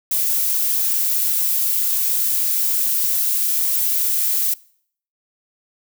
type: noise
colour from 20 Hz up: violet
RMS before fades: -19 dBFS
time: 0.11-4.54 s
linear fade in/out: 5 ms
effects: noise-tail reverb RT60 0.6 s tail -23 dB re dry